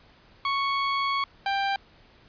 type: tone pair in turn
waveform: sawtooth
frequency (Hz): 1108.7 / 789.7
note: C#6 / G5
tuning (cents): 0 / +13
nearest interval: tritone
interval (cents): 587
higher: first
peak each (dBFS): -20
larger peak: neither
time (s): 0.45-1.24 / 1.46-1.76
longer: first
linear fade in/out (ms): 2
effects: pink hiss -56 dBFS RMS until 2.28 s + resampled to 11025 Hz